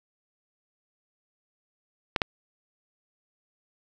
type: clicks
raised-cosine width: 0.3 ms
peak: -7 dBFS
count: 2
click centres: 2.162 / 2.218 s
effects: none